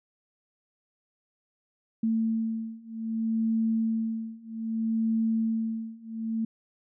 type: beating tone pair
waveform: sine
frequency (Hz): 223.8 / 224.43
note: A3 / A3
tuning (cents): +30 / +35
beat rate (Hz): 0.63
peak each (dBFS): -29 / -28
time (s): 2.03-6.45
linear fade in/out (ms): 5
effects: none